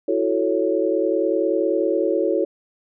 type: chord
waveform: sine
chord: F# minor seventh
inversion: third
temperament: equal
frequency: 329.6 / 370 / 440 / 554.4 Hz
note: E4 / F#4 / A4 / C#5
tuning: 0 / 0 / 0 / 0 cents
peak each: -23 dBFS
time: 0.08-2.45 s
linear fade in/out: 5 ms
effects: none